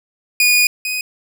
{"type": "tone pair in turn", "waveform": "sawtooth", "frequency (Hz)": [2457, 2499], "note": ["D#7", "D#7"], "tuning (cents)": [-22, 7], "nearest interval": "unison", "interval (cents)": 29, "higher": "second", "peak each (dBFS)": [-7, -16], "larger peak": "first", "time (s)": [[0.4, 0.67], [0.85, 1.01]], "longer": "first", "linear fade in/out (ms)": 2, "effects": []}